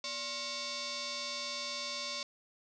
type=tone with frequency modulation; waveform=sine; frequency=580 Hz; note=D5; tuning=22 cents flat; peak=-36 dBFS; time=0.04-2.23 s; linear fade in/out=2 ms; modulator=824 Hz; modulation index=6.7; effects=none